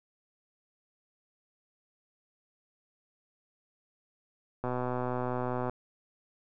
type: click train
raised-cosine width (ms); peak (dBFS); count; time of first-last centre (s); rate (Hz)
1; -19; 133; 4.64-5.696; 125
effects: none